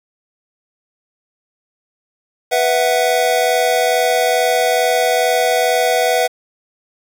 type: chord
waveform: square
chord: B suspended fourth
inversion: none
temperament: just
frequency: 493.9 / 658.5 / 740.8 Hz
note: B4 / E5 / F#5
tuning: 0 / -2 / +2 cents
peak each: -18 dBFS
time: 2.51-6.28 s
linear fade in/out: 20 ms
effects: 7-bit